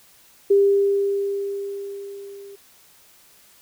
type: tone with level ramp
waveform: sine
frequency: 398.7 Hz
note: G4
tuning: 29 cents sharp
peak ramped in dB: -11 to -38 dBFS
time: 0.5-2.56 s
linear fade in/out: 10 ms
effects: white hiss -53 dBFS RMS until 3.61 s